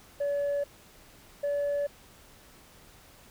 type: tone pair in turn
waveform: sine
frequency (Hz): 571 / 574.1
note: D5 / D5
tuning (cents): -49 / -39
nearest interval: unison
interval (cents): 10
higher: second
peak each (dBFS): -24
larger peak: neither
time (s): 0.2-0.64 / 1.43-1.87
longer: neither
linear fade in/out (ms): 10
effects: tanh soft clip ceiling -25 dBFS + pink hiss -55 dBFS RMS until 3.3 s